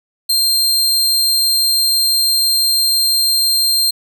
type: tone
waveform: sawtooth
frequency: 4178 Hz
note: C8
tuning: 3 cents flat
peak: -9 dBFS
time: 0.29-3.91 s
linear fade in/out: 10 ms
effects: none